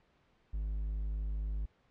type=tone; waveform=triangle; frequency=51.91 Hz; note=G#1; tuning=in tune; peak=-31 dBFS; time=0.53-1.66 s; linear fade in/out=10 ms; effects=pink hiss -70 dBFS RMS until 1.9 s + low-pass 3000 Hz 12 dB/octave